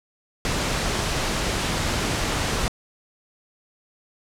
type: noise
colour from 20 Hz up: pink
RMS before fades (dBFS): -24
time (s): 0.45-2.68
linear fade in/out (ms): 0
effects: low-pass 8000 Hz 12 dB/octave